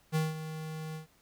square tone with ADSR envelope, 157.4 Hz, D#3, 20 cents sharp, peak -26 dBFS, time 0.12-1.07 s, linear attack 36 ms, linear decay 180 ms, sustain -12 dB, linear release 120 ms, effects pink hiss -66 dBFS RMS until 1.21 s

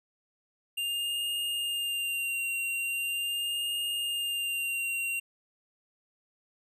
square tone with vibrato, 2794 Hz, F7, in tune, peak -30 dBFS, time 0.77-5.2 s, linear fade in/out 10 ms, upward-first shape sine, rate 0.41 Hz, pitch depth 25 cents each way, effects none

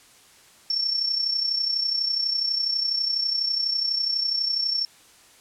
sine tone with amplitude modulation, 5440 Hz, F8, 46 cents flat, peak -19 dBFS, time 0.7-4.85 s, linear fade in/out 2 ms, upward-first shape sine, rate 32.1 Hz, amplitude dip 60%, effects white hiss -53 dBFS RMS until 5.4 s + low-pass 10000 Hz 12 dB/octave

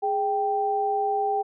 sine tone pair together, 415.3 / 784 Hz, G#4 / G5, 0 / 0 cents, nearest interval major seventh, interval 1100 cents, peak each -27 / -23 dBFS, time 0.02-1.43 s, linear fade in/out 20 ms, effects none

